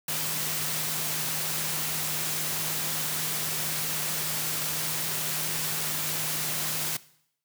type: tone in noise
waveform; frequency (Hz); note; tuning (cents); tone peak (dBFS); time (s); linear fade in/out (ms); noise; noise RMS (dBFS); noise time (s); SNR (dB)
sine; 155.56; D#3; 0; -40; 0.08-6.97; 5; white; -30; 0.08-6.97; -13
effects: noise-tail reverb RT60 0.7 s tail -19 dB re dry + high-pass 100 Hz 12 dB/octave